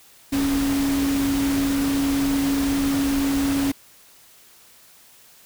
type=tone in noise; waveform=sine; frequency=277.2 Hz; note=C#4; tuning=in tune; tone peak=-19 dBFS; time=0.32-3.72 s; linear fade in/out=10 ms; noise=pink; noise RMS=-29 dBFS; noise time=0.32-3.72 s; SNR=+7 dB; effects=white hiss -51 dBFS RMS until 5.45 s